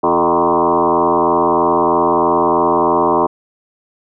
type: tone with frequency modulation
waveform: sine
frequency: 687 Hz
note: F5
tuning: 29 cents flat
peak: -10 dBFS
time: 0.03-3.27 s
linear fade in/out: 10 ms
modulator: 83.1 Hz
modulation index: 5
effects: none